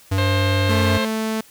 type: tone with pitch glide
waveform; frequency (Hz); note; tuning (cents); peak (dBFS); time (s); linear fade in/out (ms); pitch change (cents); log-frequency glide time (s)
square; 96.4 to 93.66; G2 to F#2; -28 to +22; -18; 0.11-0.98; 10; -50; 0.67-0.79
type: harmonic tone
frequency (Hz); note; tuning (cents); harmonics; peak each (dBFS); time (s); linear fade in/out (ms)
530; C5; +22; 1 / 2 / 3 / 4 / 5 / 6 / 7 / 8; -25 / -28 / -30 / -31 / -32 / -33 / -33 / -34; 0.18-1.05; 2
type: tone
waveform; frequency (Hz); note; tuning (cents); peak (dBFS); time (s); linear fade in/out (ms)
sawtooth; 220; A3; 0; -17; 0.69-1.41; 5
effects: white hiss -49 dBFS RMS until 1.5 s